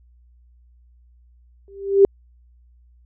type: tone with exponential growth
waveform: sine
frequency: 394.8 Hz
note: G4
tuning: 12 cents sharp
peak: -5 dBFS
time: 1.68-2.05 s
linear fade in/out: 1 ms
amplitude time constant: 79 ms
effects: added 60 Hz sine -50 dBFS peak until 3.05 s